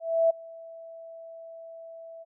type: tone with ADSR envelope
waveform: sine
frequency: 659.3 Hz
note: E5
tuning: in tune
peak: -17 dBFS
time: 0-2.25 s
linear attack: 300 ms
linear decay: 11 ms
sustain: -24 dB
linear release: 30 ms
effects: none